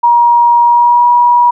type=tone with pitch glide; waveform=sine; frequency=950 to 964.4 Hz; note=A#5 to B5; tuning=+33 to -41 cents; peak=-4 dBFS; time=0.03-1.51 s; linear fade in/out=10 ms; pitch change=+26 cents; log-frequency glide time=0.63-1.07 s; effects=none